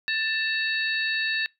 harmonic tone with a mistuned harmonic, 885 Hz, A5, 10 cents sharp, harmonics 2 / 3 / 4 / 5, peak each -26 / -30 / -32 / -34 dBFS, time 0.08-1.46 s, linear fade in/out 0 ms, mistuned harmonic 4, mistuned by +130 cents, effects noise-tail reverb RT60 0.2 s tail -24 dB re dry

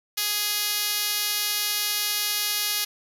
5% pulse tone with band-pass filter, 415 Hz, G#4, 1 cent flat, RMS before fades -26 dBFS, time 0.17-2.85 s, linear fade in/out 10 ms, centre 10000 Hz, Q 0.66, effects none

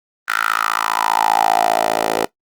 10% pulse tone with high-pass filter sweep, 55 Hz, A1, in tune, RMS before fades -17 dBFS, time 0.28-2.25 s, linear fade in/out 5 ms, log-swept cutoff 1500 to 500 Hz, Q 6, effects noise-tail reverb RT60 0.1 s tail -18 dB re dry + Opus 24 kbps

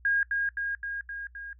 sine tone with echo, 1628 Hz, G#6, 35 cents flat, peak -22 dBFS, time 0.05-0.23 s, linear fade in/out 2 ms, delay 260 ms, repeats 5, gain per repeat -3 dB, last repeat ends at 1.53 s, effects noise-tail reverb RT60 0.1 s tail -21 dB re dry + added 60 Hz sine -52 dBFS peak until 1.59 s

